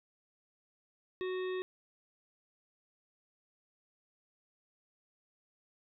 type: harmonic tone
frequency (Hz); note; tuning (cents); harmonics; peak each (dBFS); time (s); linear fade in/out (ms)
370; F#4; 0; 1 / 3 / 5 / 7 / 9 / 10; -34 / -48 / -47 / -52 / -58 / -53; 1.21-1.62; 0
effects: none